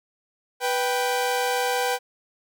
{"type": "tone pair together", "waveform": "sawtooth", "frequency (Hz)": [493.3, 783], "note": ["B4", "G5"], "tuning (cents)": [-2, -2], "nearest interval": "minor sixth", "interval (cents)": 800, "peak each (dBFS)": -21, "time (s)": [0.6, 1.99], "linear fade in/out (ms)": 50, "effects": []}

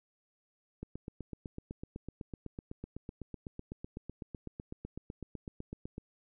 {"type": "click train", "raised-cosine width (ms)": 3, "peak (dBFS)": -28, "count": 42, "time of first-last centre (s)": [0.83, 5.981], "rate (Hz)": 7.96, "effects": []}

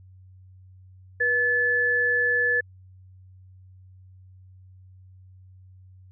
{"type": "tone pair together", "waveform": "sine", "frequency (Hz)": [485.5, 1730], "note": ["B4", "A6"], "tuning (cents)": [-30, -30], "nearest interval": "octave + minor seventh", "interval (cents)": 2200, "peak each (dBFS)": [-28, -20], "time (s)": [1.2, 2.61], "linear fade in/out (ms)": 10, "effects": ["added 93 Hz sine -47 dBFS peak until 6.11 s"]}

